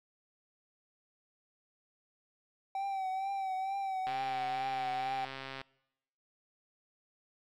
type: tone with vibrato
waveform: triangle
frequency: 771 Hz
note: G5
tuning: 29 cents flat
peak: -31 dBFS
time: 2.75-5.25 s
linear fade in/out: 2 ms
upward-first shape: triangle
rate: 2.2 Hz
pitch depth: 52 cents each way
type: click train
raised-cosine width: 0.3 ms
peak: -26 dBFS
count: 208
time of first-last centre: 4.07-5.615 s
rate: 134 Hz
effects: noise-tail reverb RT60 0.9 s tail -24 dB re dry